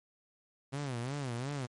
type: tone with vibrato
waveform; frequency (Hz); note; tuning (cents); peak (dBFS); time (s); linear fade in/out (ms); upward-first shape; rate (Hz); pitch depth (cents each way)
sawtooth; 130.81; C3; 0; -31; 0.72-1.67; 20; sine; 2.8; 190
effects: MP3 48 kbps